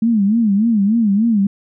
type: tone with vibrato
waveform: sine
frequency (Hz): 214.5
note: A3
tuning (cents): -44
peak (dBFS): -11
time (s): 0.02-1.47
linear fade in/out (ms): 5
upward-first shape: sine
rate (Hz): 3.4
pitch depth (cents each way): 160
effects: none